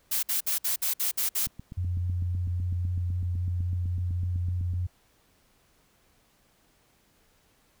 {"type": "noise bursts", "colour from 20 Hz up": "blue", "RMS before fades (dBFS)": -27, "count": 8, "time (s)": [0.11, 1.469], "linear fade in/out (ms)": 10, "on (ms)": 120, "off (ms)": 57}
{"type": "click train", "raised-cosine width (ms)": 5, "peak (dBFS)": -27, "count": 27, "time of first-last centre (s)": [1.47, 4.736], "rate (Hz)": 7.96}
{"type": "tone with vibrato", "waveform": "sine", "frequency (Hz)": 88.9, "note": "F2", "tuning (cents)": 31, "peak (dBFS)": -26, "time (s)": [1.77, 4.87], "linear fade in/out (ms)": 10, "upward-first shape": "triangle", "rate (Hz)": 3.7, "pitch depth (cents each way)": 14}
{"effects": ["pink hiss -65 dBFS RMS until 7.8 s"]}